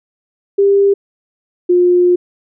sine tone pair in turn, 398.3 / 355.9 Hz, G4 / F4, +28 / +33 cents, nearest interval major second, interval 195 cents, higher first, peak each -7 dBFS, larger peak neither, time 0.58-0.94 / 1.69-2.16 s, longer second, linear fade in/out 10 ms, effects none

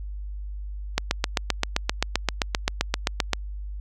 click train, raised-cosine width 0.2 ms, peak -3 dBFS, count 19, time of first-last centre 0.98-3.333 s, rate 7.65 Hz, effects added 50 Hz sine -31 dBFS peak until 3.8 s

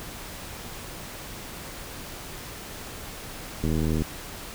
click train, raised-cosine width 3 ms, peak -14 dBFS, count 31, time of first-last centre 3.64-4.02 s, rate 78.9 Hz, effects pink hiss -39 dBFS RMS until 4.54 s

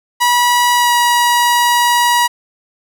sawtooth tone with pitch glide, 971 to 962.1 Hz, B5 to B5, -30 to -46 cents, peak -6 dBFS, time 0.2-2.28 s, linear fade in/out 20 ms, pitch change -16 cents, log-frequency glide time 0.76-0.92 s, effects none

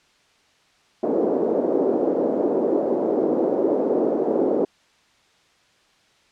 white band-pass noise, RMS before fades -21 dBFS, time 1.03-4.65 s, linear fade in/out 5 ms, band 280 to 500 Hz, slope 24 dB/octave, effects white hiss -59 dBFS RMS until 6.31 s + low-pass 5000 Hz 12 dB/octave

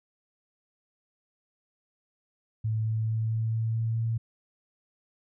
sine tone with pitch steps, 110 / 110.64 / 111.28 / 111.92 / 112.57 / 113.22 / 113.88 Hz, A2 / A2 / A2 / A2 / A2 / A2 / A#2, 0 / +10 / +20 / +30 / +40 / +50 / -40 cents, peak -25 dBFS, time 2.64-4.18 s, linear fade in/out 10 ms, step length 220 ms, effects none

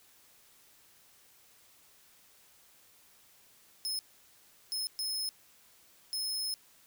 sawtooth tone bursts at uneven times, 5180 Hz, E8, 31 cents flat, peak -30 dBFS, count 4, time 3.85-3.99 / 4.72-4.87 / 4.99-5.29 / 6.13-6.54 s, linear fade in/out 0 ms, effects white hiss -62 dBFS RMS until 6.86 s

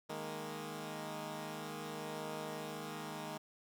10% pulse chord, D# suspended fourth, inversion none, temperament equal, 155.56 / 207.7 / 233.1 Hz, D#3 / G#3 / A#3, 0 / 0 / 0 cents, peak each -37 / -38 / -39 dBFS, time 0.09-3.38 s, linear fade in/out 10 ms, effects none

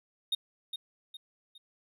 triangle tone with echo, 3705 Hz, A#7, 11 cents flat, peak -25 dBFS, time 0.32-0.35 s, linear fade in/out 5 ms, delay 410 ms, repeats 3, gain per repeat -8 dB, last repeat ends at 1.58 s, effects none

